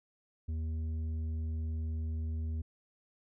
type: tone with tanh clipping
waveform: triangle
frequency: 79.7 Hz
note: D#2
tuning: 42 cents sharp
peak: -34 dBFS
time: 0.48-2.62 s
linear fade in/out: 10 ms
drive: 11 dB
effects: none